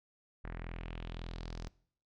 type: tone with low-pass filter sweep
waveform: sawtooth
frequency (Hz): 41.84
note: E1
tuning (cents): +27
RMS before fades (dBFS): -43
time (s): 0.44-1.68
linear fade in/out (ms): 0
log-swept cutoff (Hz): 1800 to 5700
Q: 2.6
effects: noise-tail reverb RT60 0.6 s tail -22 dB re dry